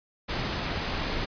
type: noise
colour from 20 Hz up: pink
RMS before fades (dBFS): -30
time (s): 0.28-1.26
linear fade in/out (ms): 20
effects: resampled to 11025 Hz